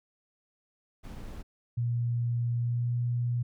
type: noise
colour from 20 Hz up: brown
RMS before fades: -41 dBFS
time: 1.03-1.43 s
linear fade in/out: 20 ms
type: tone with pitch glide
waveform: sine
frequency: 119.1 to 120.76 Hz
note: A#2 to B2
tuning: +38 to -38 cents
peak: -26 dBFS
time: 1.77-3.43 s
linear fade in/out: 10 ms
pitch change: +24 cents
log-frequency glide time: 2.57-2.94 s
effects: none